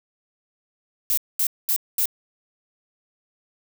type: noise bursts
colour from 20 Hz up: violet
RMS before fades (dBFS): -21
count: 4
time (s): 1.1-2.056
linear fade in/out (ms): 0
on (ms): 74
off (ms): 220
effects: none